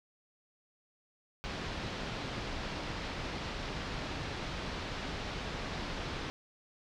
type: low-pass noise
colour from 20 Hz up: pink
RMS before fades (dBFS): -39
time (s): 1.44-6.3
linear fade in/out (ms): 0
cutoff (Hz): 4900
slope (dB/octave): 24
effects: none